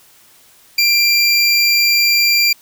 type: tone pair together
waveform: square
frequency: 2375 / 4750 Hz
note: D7 / D8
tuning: +19 / +19 cents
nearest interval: octave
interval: 1200 cents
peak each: -14 dBFS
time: 0.78-2.53 s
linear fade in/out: 5 ms
effects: white hiss -48 dBFS RMS until 2.61 s